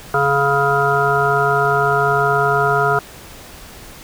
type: harmonic tone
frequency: 140.4 Hz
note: C#3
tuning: 22 cents sharp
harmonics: 1 / 3 / 5 / 7 / 9 / 10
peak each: -23 / -19 / -19 / -22 / -20 / -19 dBFS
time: 0.14-2.99 s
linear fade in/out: 2 ms
effects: pink hiss -38 dBFS RMS until 4.03 s